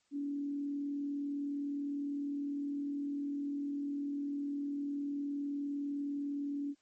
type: tone with frequency modulation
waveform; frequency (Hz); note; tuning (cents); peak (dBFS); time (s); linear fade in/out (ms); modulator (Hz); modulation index
sine; 284.6; C#4; +46; -34; 0.11-6.75; 50; 39.8; 0.25
effects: white hiss -75 dBFS RMS until 6.81 s + MP3 32 kbps